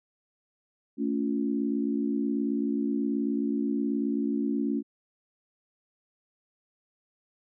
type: tone cluster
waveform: sine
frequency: 221.9 / 280.6 / 348.4 Hz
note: A3 / C#4 / F4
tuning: +15 / +21 / -4 cents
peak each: -29 / -28 / -34 dBFS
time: 0.97-4.83 s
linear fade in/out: 50 ms
effects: none